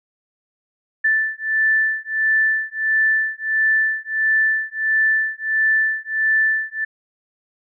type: beating tone pair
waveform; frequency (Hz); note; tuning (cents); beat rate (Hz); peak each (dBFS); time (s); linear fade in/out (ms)
sine; 1760 / 1761.5; A6 / A6; 0 / +1; 1.5; -19; 1.04-6.85; 10
effects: none